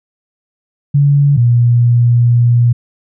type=tone pair in turn; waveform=sine; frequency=142.5 / 119.83 Hz; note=C#3 / A#2; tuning=+48 / +48 cents; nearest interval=minor third; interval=300 cents; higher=first; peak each=-6 dBFS; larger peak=neither; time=0.94-1.37 / 1.37-2.73 s; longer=second; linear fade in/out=10 ms; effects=none